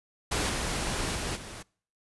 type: noise with level steps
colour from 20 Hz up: pink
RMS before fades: -28 / -31 / -33 / -42 dBFS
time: 0.31-1.63 s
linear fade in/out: 10 ms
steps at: 0.48 / 1.14 / 1.35 s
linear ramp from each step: 20 ms
effects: noise-tail reverb RT60 0.5 s tail -25 dB re dry + resampled to 24000 Hz